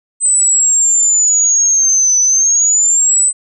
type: exponential two-way sweep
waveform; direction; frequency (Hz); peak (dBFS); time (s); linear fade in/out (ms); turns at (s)
sine; down then up; 8150 to 5990 to 8150; -8; 0.2-3.33; 50; 2.2
effects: none